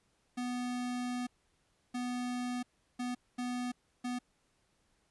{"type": "tone bursts at uneven times", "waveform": "square", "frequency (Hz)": 246.9, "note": "B3", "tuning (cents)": 0, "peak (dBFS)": -35, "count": 5, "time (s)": [[0.37, 1.27], [1.94, 2.63], [2.99, 3.15], [3.38, 3.72], [4.04, 4.19]], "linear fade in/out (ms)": 10, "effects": ["pink hiss -74 dBFS RMS until 5.1 s", "resampled to 24000 Hz"]}